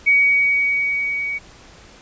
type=tone with level ramp; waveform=sine; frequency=2255 Hz; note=C#7; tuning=29 cents sharp; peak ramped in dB=-10 to -22 dBFS; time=0.06-1.39 s; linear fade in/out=20 ms; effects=pink hiss -45 dBFS RMS until 2.01 s + resampled to 16000 Hz